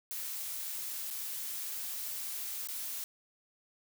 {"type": "noise with dropouts", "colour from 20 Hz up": "blue", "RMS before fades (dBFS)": -39, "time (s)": [0.11, 3.04], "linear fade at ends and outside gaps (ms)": 0, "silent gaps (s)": [[1.103, 1.109], [2.673, 2.686]], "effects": []}